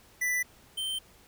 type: tone pair in turn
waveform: square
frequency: 1983 / 3113 Hz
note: B6 / G7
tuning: +7 / -13 cents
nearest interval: minor sixth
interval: 780 cents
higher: second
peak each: -27 / -31 dBFS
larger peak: first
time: 0.21-0.43 / 0.77-0.99 s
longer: neither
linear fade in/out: 10 ms
effects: pink hiss -58 dBFS RMS until 1.27 s